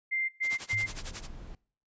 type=tone bursts; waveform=sine; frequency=2093 Hz; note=C7; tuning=in tune; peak=-27 dBFS; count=3; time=0.11-0.87 s; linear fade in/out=20 ms; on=180 ms; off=110 ms
type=noise with tremolo; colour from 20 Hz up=white; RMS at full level=-37 dBFS; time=0.42-1.28 s; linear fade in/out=50 ms; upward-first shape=sine; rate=11 Hz; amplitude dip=95%
type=tone with exponential decay; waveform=sine; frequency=104.4 Hz; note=G#2; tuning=10 cents sharp; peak=-32 dBFS; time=0.73-1.19 s; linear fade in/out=0 ms; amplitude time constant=100 ms
type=noise; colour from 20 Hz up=brown; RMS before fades=-43 dBFS; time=0.83-1.55 s; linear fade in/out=2 ms
effects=noise-tail reverb RT60 0.5 s tail -24 dB re dry + resampled to 16000 Hz